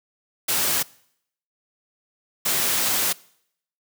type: noise bursts at uneven times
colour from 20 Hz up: white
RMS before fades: -22 dBFS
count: 2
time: 0.48-0.83 / 2.45-3.13 s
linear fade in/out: 10 ms
effects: noise-tail reverb RT60 0.7 s tail -23 dB re dry + high-pass 100 Hz 12 dB/octave